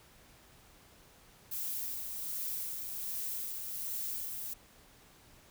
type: noise with tremolo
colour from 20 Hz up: violet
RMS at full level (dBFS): -37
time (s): 1.51-4.54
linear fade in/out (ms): 10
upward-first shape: sine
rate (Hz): 1.3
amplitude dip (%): 35
effects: pink hiss -60 dBFS RMS until 5.5 s